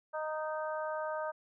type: harmonic tone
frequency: 310 Hz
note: D#4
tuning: 6 cents flat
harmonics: 2 / 3 / 4 / 5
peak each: -36 / -40 / -42 / -44 dBFS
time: 0.13-1.32 s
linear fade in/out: 20 ms
effects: none